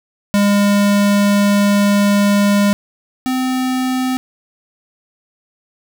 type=tone pair in turn; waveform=square; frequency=202.9 / 257.1 Hz; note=G#3 / C4; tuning=-40 / -30 cents; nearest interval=major third; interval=410 cents; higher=second; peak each=-11 / -16 dBFS; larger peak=first; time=0.34-2.73 / 3.26-4.17 s; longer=first; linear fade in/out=0 ms; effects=none